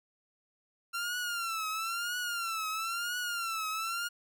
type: tone with vibrato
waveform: sawtooth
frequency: 1368 Hz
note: F6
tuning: 36 cents flat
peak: -29 dBFS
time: 0.93-4.09 s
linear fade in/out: 20 ms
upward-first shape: triangle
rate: 1 Hz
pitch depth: 130 cents each way
effects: none